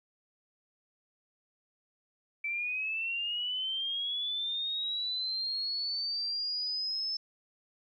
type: linear sweep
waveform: sine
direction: up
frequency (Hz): 2317 to 5274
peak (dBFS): -31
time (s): 2.44-7.17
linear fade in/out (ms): 5
effects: 12-bit